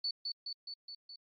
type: tone with echo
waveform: sine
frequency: 4469 Hz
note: C#8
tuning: 13 cents sharp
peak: -32 dBFS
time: 0.04-0.11 s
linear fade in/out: 5 ms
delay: 210 ms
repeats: 5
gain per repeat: -3 dB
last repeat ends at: 1.16 s
effects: AAC 32 kbps